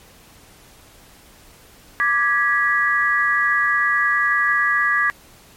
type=chord; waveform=sine; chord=G# diminished; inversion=second; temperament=equal with one note detuned; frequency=1174.7 / 1661.2 / 1945 Hz; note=D6 / G#6 / B6; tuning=0 / 0 / -27 cents; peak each=-21 / -18 / -20 dBFS; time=2-5.1 s; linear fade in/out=0 ms; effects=pink hiss -48 dBFS RMS until 5.56 s + MP3 64 kbps